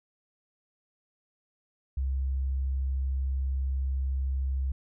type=tone; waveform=sine; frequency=66.6 Hz; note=C2; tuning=31 cents sharp; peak=-26 dBFS; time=1.97-4.72 s; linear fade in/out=5 ms; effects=none